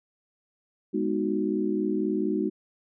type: chord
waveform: sine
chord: G# minor seventh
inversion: none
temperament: equal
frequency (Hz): 207.7 / 246.9 / 311.1 / 370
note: G#3 / B3 / D#4 / F#4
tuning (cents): 0 / 0 / 0 / 0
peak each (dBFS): -29 / -33 / -28 / -29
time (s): 0.93-2.5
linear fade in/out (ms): 20
effects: none